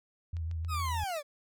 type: tone with vibrato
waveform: sine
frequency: 82.41 Hz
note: E2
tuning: in tune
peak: -32 dBFS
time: 0.33-1.04 s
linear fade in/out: 5 ms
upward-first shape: sine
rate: 6.7 Hz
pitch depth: 51 cents each way
type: clicks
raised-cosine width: 0.2 ms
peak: -36 dBFS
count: 11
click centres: 0.368 / 0.513 / 0.648 / 0.748 / 0.799 / 0.854 / 0.885 / 0.947 / 0.997 / 1.101 / 1.166 s
type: linear sweep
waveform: 40% pulse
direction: down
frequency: 1300 to 554.4 Hz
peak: -32 dBFS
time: 0.68-1.23 s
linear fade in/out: 50 ms
effects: none